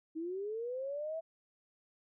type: linear sweep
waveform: sine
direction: up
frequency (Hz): 311.1 to 660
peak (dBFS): -36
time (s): 0.15-1.21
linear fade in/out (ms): 20
effects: none